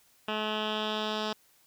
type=tone with low-pass filter sweep; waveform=10% pulse; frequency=214.6 Hz; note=A3; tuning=43 cents flat; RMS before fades=-32 dBFS; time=0.28-1.33 s; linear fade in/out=5 ms; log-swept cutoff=2700 to 4400 Hz; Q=3.3; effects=white hiss -64 dBFS RMS until 1.66 s